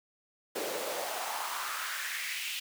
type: noise with high-pass filter sweep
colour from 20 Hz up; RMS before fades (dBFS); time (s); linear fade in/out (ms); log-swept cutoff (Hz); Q
pink; -36; 0.55-2.6; 10; 390 to 2900; 3
effects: none